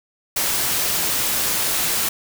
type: noise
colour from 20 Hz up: white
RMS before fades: -21 dBFS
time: 0.36-2.09 s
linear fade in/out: 5 ms
effects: none